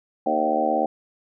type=harmonic tone with a mistuned harmonic; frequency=76.9 Hz; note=D#2; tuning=20 cents flat; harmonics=3 / 4 / 5 / 6 / 7 / 8 / 9 / 10; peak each=-30 / -28 / -34 / -32 / -26 / -28 / -28 / -23 dBFS; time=0.26-0.86 s; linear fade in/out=5 ms; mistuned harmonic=9; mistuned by=-18 cents; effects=none